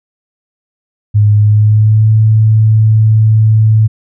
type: tone with pitch glide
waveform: sine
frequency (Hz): 104.6 to 109.36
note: G#2 to A2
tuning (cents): +13 to -10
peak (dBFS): -4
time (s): 1.14-3.88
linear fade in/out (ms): 20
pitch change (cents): +77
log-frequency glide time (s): 1.35-2.11
effects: none